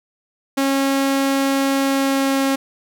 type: tone with pitch glide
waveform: sawtooth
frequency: 273.1 to 271.4 Hz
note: C#4 to C#4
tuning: -26 to -36 cents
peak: -12 dBFS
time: 0.57-2.56 s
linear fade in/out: 10 ms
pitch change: -10 cents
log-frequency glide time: 1.78-2.43 s
effects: none